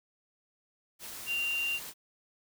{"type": "tone in noise", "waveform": "sine", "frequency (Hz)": 2777, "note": "F7", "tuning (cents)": -10, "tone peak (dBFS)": -29, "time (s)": [1.26, 1.8], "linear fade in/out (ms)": 50, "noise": "white", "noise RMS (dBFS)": -43, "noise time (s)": [0.99, 1.94], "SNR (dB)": 11, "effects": []}